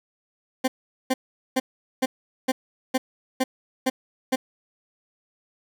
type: tone bursts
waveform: 20% pulse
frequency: 260 Hz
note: C4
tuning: 11 cents flat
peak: -14 dBFS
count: 9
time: 0.64-4.36 s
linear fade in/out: 10 ms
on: 40 ms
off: 420 ms
effects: none